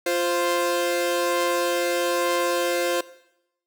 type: tone pair together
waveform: sawtooth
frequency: 348.5 / 523.3 Hz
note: F4 / C5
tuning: -4 / 0 cents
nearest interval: perfect fifth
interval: 704 cents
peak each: -21 / -19 dBFS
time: 0.06-3.01 s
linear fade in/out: 5 ms
effects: noise-tail reverb RT60 0.8 s tail -18 dB re dry